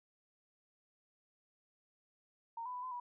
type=tone with pitch steps; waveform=sine; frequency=922 / 998 / 991 / 1019 / 975 Hz; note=A#5 / B5 / B5 / C6 / B5; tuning=-19 / +18 / +6 / -46 / -23 cents; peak=-40 dBFS; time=2.57-3 s; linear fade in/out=5 ms; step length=86 ms; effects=none